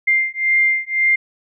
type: beating tone pair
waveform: sine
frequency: 2100 / 2101.9 Hz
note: C7 / C7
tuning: +6 / +7 cents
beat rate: 1.9 Hz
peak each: -17 dBFS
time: 0.07-1.16 s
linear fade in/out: 10 ms
effects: none